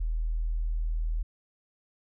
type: tone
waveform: sine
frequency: 40.21 Hz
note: E1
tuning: 42 cents flat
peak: -26 dBFS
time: 0-1.23 s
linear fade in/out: 10 ms
effects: none